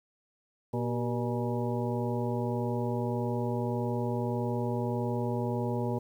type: harmonic tone with a mistuned harmonic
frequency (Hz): 120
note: B2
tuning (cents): -49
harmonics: 1 / 2 / 3 / 4 / 5 / 7 / 8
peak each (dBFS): -32 / -34 / -36 / -36 / -40 / -40 / -43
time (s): 0.73-5.99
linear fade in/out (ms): 10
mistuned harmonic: 3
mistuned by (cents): +86
effects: 10-bit